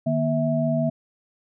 sine tone cluster, 152.5 / 238.1 / 652 Hz, D#3 / A#3 / E5, -34 / +37 / -19 cents, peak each -24 dBFS, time 0.06-0.9 s, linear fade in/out 10 ms, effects none

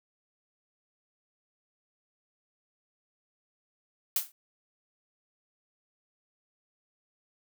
blue noise with exponential decay, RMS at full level -23 dBFS, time 4.16-4.32 s, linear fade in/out 2 ms, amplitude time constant 33 ms, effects none

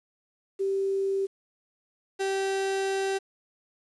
sine / 35% pulse tone pair in turn, 390 / 388.1 Hz, G4 / G4, -9 / -17 cents, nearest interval unison, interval 8 cents, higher first, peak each -24 dBFS, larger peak neither, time 0.59-1.27 / 2.19-3.19 s, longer second, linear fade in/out 20 ms, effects resampled to 22050 Hz + 9-bit

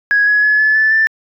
sine tone with pitch steps, 1661.2 / 1682.4 / 1704 / 1725.8 / 1747.8 / 1770.2 Hz, G#6 / G#6 / G#6 / A6 / A6 / A6, 0 / +22 / +44 / -34 / -12 / +10 cents, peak -8 dBFS, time 0.11-1.07 s, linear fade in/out 0 ms, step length 160 ms, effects tanh soft clip ceiling -4 dBFS

